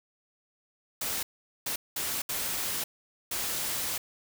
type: noise bursts at uneven times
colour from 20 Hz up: white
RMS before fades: -32 dBFS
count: 5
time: 1.01-1.23 / 1.66-1.76 / 1.96-2.22 / 2.29-2.84 / 3.31-3.98 s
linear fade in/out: 5 ms
effects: none